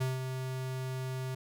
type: tone with ADSR envelope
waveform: square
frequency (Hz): 130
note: C3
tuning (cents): -11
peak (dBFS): -29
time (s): 0-1.35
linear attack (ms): 14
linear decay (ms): 170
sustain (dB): -6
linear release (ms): 7
effects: none